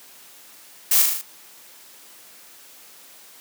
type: noise with echo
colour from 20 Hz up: blue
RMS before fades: -17 dBFS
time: 0.91-1.02 s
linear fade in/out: 5 ms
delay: 39 ms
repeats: 5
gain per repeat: -3 dB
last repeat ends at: 1.215 s
effects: white hiss -47 dBFS RMS until 3.4 s + high-pass 200 Hz 12 dB/octave